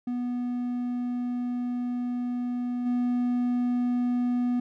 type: tone with level steps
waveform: triangle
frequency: 245.1 Hz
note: B3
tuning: 13 cents flat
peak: -25 / -21 dBFS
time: 0.07-4.6 s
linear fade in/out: 5 ms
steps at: 2.85 s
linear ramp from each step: 20 ms
effects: none